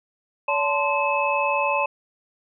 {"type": "tone cluster", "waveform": "sine", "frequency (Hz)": [570, 877, 1039, 2591], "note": ["C#5", "A5", "C6", "E7"], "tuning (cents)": [48, -6, -12, -30], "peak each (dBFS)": -25, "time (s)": [0.48, 1.86], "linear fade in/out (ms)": 5, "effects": []}